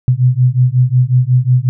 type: beating tone pair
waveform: sine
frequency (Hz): 123.47 / 128.97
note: B2 / C3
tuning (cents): 0 / -25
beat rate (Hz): 5.5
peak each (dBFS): -11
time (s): 0.08-1.69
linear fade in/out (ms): 0
effects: none